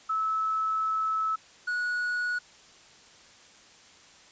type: tone pair in turn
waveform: sine / triangle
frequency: 1302 / 1461.4 Hz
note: E6 / F#6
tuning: -22 / -22 cents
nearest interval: major second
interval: 200 cents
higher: second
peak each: -25 dBFS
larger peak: neither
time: 0.09-1.36 / 1.67-2.39 s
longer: first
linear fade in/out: 10 ms
effects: white hiss -54 dBFS RMS until 4.31 s + resampled to 16000 Hz